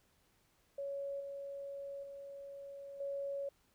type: tone with level steps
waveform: sine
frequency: 558 Hz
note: C#5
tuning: 11 cents sharp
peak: -38 / -42 / -46 / -37 dBFS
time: 0.78-3.49 s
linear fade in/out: 5 ms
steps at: 1.2 / 2.03 / 3 s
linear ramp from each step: 5 ms
effects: pink hiss -73 dBFS RMS until 3.74 s